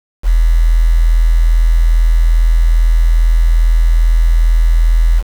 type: tone with quantisation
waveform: sine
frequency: 41.2 Hz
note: E1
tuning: in tune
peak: -6 dBFS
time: 0.23-5.23 s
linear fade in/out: 50 ms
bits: 5
effects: none